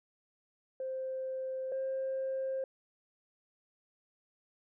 sine tone pair in turn, 523.3 / 530.3 Hz, C5 / C5, 0 / +23 cents, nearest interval unison, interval 23 cents, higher second, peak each -34 / -31 dBFS, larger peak second, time 0.8-1.72 / 1.72-2.64 s, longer neither, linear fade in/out 2 ms, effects tanh soft clip ceiling -29 dBFS

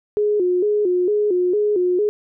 sine tone with vibrato, 387.9 Hz, G4, 18 cents flat, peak -15 dBFS, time 0.17-2.09 s, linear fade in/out 0 ms, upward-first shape square, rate 2.2 Hz, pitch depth 130 cents each way, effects none

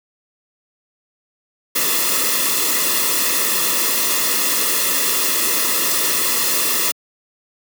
white noise with comb filter, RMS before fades -18 dBFS, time 1.75-6.92 s, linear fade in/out 10 ms, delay 1.3 ms, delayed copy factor -0.75, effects high-pass 200 Hz 12 dB/octave

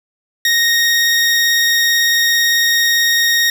20% pulse tone with vibrato, 1864.7 Hz, A#6, in tune, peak -6 dBFS, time 0.45-3.5 s, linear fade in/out 2 ms, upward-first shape triangle, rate 18 Hz, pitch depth 10 cents each way, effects none

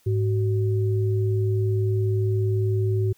sine tone pair together, 105.32 / 376.5 Hz, G#2 / F#4, +25 / +30 cents, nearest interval octave + minor seventh, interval 2205 cents, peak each -20 / -27 dBFS, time 0.06-3.13 s, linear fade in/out 10 ms, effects white hiss -61 dBFS RMS until 3.17 s

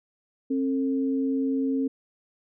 sine tone pair together, 268 / 450 Hz, C4 / A4, +42 / +39 cents, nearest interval major sixth, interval 897 cents, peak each -23 / -32 dBFS, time 0.5-1.88 s, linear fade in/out 10 ms, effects none

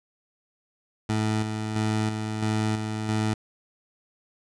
20% pulse tone with tremolo, 108.5 Hz, A2, 24 cents flat, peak -18 dBFS, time 1.09-3.34 s, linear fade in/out 5 ms, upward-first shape square, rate 1.5 Hz, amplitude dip 45%, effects resampled to 22050 Hz

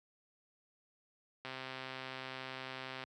click train, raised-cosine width 0.3 ms, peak -27 dBFS, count 209, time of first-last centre 1.45-3.038 s, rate 131 Hz, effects high-pass 100 Hz 12 dB/octave

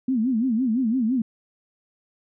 sine tone with vibrato, 240 Hz, B3, 49 cents flat, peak -19 dBFS, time 0.08-1.22 s, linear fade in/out 5 ms, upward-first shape sine, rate 5.9 Hz, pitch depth 190 cents each way, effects none

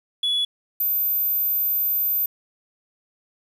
sine tone pair in turn, 3400 / 13730 Hz, G#7 / A9, +40 / -44 cents, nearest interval 2 octaves, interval 2416 cents, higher second, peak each -17 dBFS, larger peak neither, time 0.23-0.45 / 0.8-2.26 s, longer second, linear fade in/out 5 ms, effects tanh soft clip ceiling -18 dBFS + 8-bit

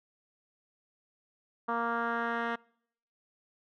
10% pulse tone with low-pass filter sweep, 233.1 Hz, A#3, in tune, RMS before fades -32 dBFS, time 1.68-2.56 s, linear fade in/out 10 ms, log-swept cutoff 1200 to 2100 Hz, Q 2.6, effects noise-tail reverb RT60 0.7 s tail -26 dB re dry

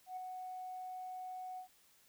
sine tone with ADSR envelope, 740 Hz, F#5, in tune, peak -38 dBFS, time 0.06-1.68 s, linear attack 110 ms, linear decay 4 ms, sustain -4 dB, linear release 100 ms, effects tanh soft clip ceiling -37 dBFS + white hiss -68 dBFS RMS until 2.08 s

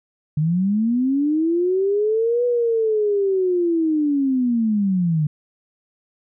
sine linear two-way sweep, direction up then down, 146.83 to 490.7 to 146.83 Hz, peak -16 dBFS, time 0.37-5.27 s, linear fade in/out 5 ms, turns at 2.45 s, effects none

